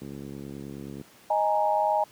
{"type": "click train", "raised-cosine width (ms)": 3, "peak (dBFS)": -24, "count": 70, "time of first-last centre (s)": [0.02, 1.013], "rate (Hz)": 69.5}
{"type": "chord", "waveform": "sine", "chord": "D# suspended fourth", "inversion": "none", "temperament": "equal", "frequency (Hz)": [622.3, 830.6, 932.3], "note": ["D#5", "G#5", "A#5"], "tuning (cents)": [0, 0, 0], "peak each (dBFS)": [-26, -24, -28], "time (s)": [1.3, 2.04], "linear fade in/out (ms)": 5}
{"effects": ["pink hiss -54 dBFS RMS until 2.11 s", "high-pass 150 Hz 12 dB/octave"]}